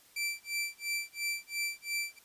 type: tone with tremolo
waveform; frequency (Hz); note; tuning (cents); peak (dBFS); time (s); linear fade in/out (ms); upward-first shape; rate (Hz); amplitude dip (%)
sawtooth; 2339; D7; -8; -27; 0.16-2.19; 5; sine; 2.9; 100
effects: white hiss -61 dBFS RMS until 2.24 s + resampled to 32000 Hz